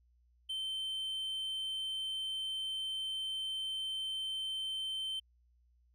triangle tone, 3097 Hz, G7, 22 cents flat, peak -34 dBFS, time 0.49-5.2 s, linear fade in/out 10 ms, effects added 60 Hz sine -66 dBFS peak until 5.94 s

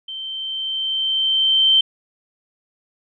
sine tone with level ramp, 3114 Hz, G7, 12 cents flat, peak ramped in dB -28 to -10 dBFS, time 0.08-1.81 s, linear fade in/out 5 ms, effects none

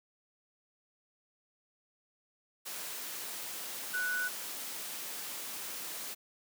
sine tone in noise, 1480 Hz, F#6, in tune, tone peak -31 dBFS, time 3.93-4.29 s, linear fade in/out 20 ms, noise white, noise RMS -41 dBFS, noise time 2.65-6.15 s, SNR +7 dB, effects high-pass 200 Hz 12 dB/octave

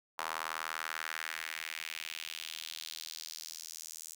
square tone with high-pass filter sweep, 40.09 Hz, E1, 47 cents flat, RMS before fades -42 dBFS, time 0.18-4.15 s, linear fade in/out 10 ms, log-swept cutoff 1000 to 7200 Hz, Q 2.1, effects none

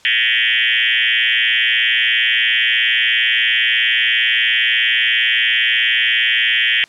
sine tone with frequency modulation, 2500 Hz, D#7, 8 cents sharp, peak -12 dBFS, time 0.05-6.84 s, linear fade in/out 0 ms, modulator 117 Hz, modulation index 6.7, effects white hiss -48 dBFS RMS until 6.88 s + low-pass 6000 Hz 12 dB/octave

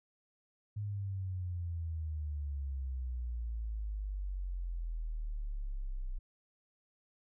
sine exponential sweep, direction down, 105.2 to 30.87 Hz, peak -35 dBFS, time 0.76-6.19 s, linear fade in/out 10 ms, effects none

